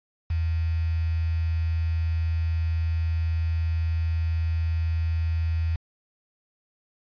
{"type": "tone with quantisation", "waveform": "sine", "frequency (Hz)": 81.9, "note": "E2", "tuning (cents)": -11, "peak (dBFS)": -22, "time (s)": [0.3, 5.76], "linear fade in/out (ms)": 5, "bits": 7, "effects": ["resampled to 11025 Hz"]}